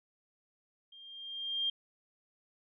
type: tone with level ramp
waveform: sine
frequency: 3200 Hz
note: G7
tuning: 35 cents sharp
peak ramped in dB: -52 to -28 dBFS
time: 0.92-1.7 s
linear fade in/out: 5 ms
effects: none